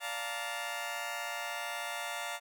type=chord; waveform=15% pulse; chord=Bb major seventh; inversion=first; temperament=just; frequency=582.7 / 699.2 / 874.1 / 932.3 Hz; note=D5 / F5 / A5 / Bb5; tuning=-14 / +2 / -12 / 0 cents; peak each=-37 / -33 / -37 / -36 dBFS; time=0-2.4 s; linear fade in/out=50 ms; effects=none